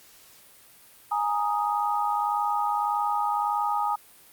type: chord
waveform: sine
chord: Ab suspended second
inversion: none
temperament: equal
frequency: 830.6 / 932.3 / 1244.5 Hz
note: Ab5 / Bb5 / Eb6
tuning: 0 / 0 / 0 cents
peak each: -26 / -29 / -28 dBFS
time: 1.11-3.96 s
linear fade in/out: 10 ms
effects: white hiss -53 dBFS RMS until 4.32 s + Opus 48 kbps